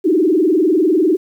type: tone with vibrato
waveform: sine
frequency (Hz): 340.9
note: F4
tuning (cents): -42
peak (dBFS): -10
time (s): 0.04-1.17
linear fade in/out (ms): 20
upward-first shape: triangle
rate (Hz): 20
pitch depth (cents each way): 300
effects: 8-bit